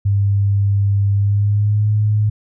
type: tone with pitch glide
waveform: sine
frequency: 100 to 105.89 Hz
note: G2 to G#2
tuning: +35 to +34 cents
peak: -12 dBFS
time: 0.05-2.3 s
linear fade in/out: 10 ms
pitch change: +99 cents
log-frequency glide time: 1.13-1.89 s
effects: none